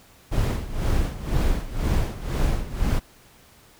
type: noise with tremolo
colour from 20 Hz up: brown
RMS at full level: -20 dBFS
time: 0.31-3 s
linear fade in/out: 20 ms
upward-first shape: sine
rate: 2 Hz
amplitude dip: 80%
effects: pink hiss -53 dBFS RMS until 3.79 s